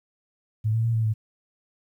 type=tone with pitch steps; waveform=sine; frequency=108.9 / 113.1 / 115.5 / 112 / 109.3 Hz; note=A2 / A2 / A#2 / A2 / A2; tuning=-17 / +48 / -16 / +31 / -11 cents; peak=-20 dBFS; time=0.64-1.14 s; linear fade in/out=20 ms; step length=100 ms; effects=10-bit